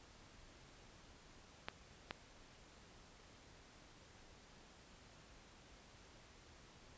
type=clicks; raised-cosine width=0.3 ms; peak=-25 dBFS; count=2; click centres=1.685 / 2.109 s; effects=pink hiss -62 dBFS RMS until 6.97 s + resampled to 16000 Hz